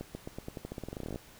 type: accelerating click train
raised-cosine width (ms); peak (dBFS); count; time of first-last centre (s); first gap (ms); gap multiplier
2; -25; 21; 0.01-1.159; 140; 0.89
effects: pink hiss -55 dBFS RMS until 1.39 s